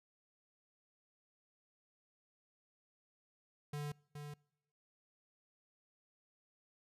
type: tone with echo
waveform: square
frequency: 146.83 Hz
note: D3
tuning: in tune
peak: -40 dBFS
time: 3.73-3.92 s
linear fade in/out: 5 ms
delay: 420 ms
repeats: 1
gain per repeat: -6 dB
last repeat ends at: 4.34 s
effects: noise-tail reverb RT60 0.8 s tail -26 dB re dry + resampled to 32000 Hz